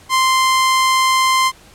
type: tone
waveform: sawtooth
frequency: 1044 Hz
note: C6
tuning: 4 cents flat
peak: -8 dBFS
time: 0.09-1.52 s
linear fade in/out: 50 ms
effects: pink hiss -45 dBFS RMS until 1.74 s + low-pass 11000 Hz 12 dB/octave